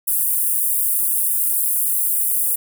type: high-pass noise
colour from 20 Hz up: pink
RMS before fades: -19 dBFS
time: 0.07-2.56 s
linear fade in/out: 10 ms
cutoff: 9300 Hz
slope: 48 dB/octave
effects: none